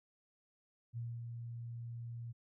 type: tone with ADSR envelope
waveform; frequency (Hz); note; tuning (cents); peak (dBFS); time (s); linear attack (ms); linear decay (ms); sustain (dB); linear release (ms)
sine; 117.6; A#2; +16; -38; 0.93-2.33; 41; 240; -4; 22
effects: none